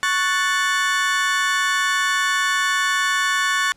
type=chord; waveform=35% pulse; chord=F# minor; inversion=second; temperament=equal; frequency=1108.7 / 1480 / 1760 Hz; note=C#6 / F#6 / A6; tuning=0 / 0 / 0 cents; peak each=-21 / -22 / -19 dBFS; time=0.03-3.72 s; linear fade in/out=0 ms; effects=pink hiss -56 dBFS RMS until 3.76 s + low-pass 9000 Hz 12 dB/octave